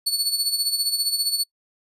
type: tone with tremolo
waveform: sawtooth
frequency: 4437 Hz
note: C#8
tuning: 1 cent sharp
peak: -15 dBFS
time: 0.06-1.44 s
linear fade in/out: 10 ms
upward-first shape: sine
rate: 15 Hz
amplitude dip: 65%
effects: noise-tail reverb RT60 0.1 s tail -26 dB re dry + resampled to 32000 Hz